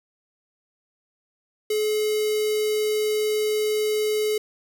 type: tone with notch filter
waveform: square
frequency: 426.6 Hz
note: G#4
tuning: 46 cents sharp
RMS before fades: -23 dBFS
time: 1.7-4.38 s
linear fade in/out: 5 ms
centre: 1200 Hz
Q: 1
effects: 9-bit